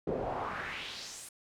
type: noise with band-pass filter sweep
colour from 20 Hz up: brown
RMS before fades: -38 dBFS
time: 0.07-1.29 s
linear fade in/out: 5 ms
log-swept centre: 380 to 10000 Hz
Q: 2.6
effects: none